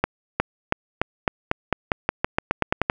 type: accelerating click train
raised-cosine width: 0.5 ms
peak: -3 dBFS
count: 16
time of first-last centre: 0.04-2.899 s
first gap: 360 ms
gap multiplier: 0.9
effects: none